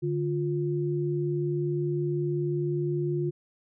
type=tone pair together; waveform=sine; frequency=146.83 / 352.3 Hz; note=D3 / F4; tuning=0 / +15 cents; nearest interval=octave + minor third; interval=1515 cents; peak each=-28 dBFS; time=0.02-3.31 s; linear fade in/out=20 ms; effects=none